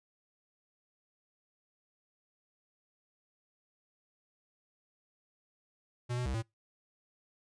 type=tone with pitch steps; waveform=square; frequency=122.1 / 124 / 65.2 / 112.8 Hz; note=B2 / B2 / C2 / A2; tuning=-19 / +7 / -5 / +44 cents; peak=-33 dBFS; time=6.09-6.426 s; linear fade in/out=20 ms; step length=84 ms; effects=noise-tail reverb RT60 0.2 s tail -26 dB re dry + resampled to 22050 Hz